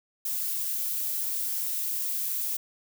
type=noise; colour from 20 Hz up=violet; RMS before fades=-30 dBFS; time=0.25-2.57 s; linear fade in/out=5 ms; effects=none